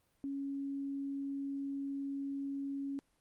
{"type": "tone", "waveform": "sine", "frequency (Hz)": 277.2, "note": "C#4", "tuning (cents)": 0, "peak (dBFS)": -36, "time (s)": [0.24, 2.99], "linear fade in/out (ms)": 0, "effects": ["pink hiss -75 dBFS RMS until 3.2 s", "Opus 32 kbps"]}